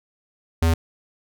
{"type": "tone", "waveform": "square", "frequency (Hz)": 82.41, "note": "E2", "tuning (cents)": 0, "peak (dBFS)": -16, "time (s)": [0.62, 0.74], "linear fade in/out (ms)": 5, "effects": []}